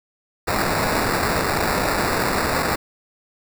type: noise with sample-and-hold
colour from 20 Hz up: violet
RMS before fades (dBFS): -21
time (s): 0.47-2.76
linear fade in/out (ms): 10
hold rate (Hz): 3150
effects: none